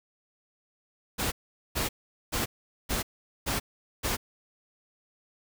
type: noise bursts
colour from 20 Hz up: pink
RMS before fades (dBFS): -29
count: 6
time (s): 1.18-4.17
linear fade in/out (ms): 20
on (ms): 140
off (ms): 430
effects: none